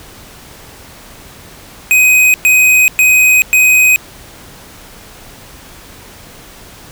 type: tone bursts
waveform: square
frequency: 2510 Hz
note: D#7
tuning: 15 cents sharp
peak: -6 dBFS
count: 4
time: 1.91-3.96 s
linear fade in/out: 0 ms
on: 430 ms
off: 110 ms
effects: pink hiss -36 dBFS RMS until 6.91 s